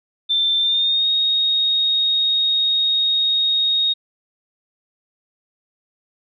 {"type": "tone with pitch glide", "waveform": "sine", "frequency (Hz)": [3560, 3737], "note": ["A7", "A#7"], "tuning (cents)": [20, 4], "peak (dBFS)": -15, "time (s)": [0.29, 3.94], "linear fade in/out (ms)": 20, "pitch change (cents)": 84, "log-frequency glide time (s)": [0.58, 1.08], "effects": []}